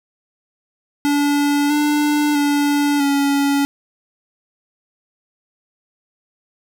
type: tone with pitch steps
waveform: square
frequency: 288.2 / 295.8 / 288.7 / 281.2 Hz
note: D4 / D4 / D4 / C#4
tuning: -33 / +13 / -30 / +25 cents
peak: -15 dBFS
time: 1.05-3.65 s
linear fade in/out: 0 ms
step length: 650 ms
effects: none